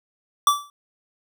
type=tone with exponential decay; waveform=square; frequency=1160 Hz; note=D6; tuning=22 cents flat; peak=-11 dBFS; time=0.47-0.7 s; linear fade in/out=2 ms; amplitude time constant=48 ms; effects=none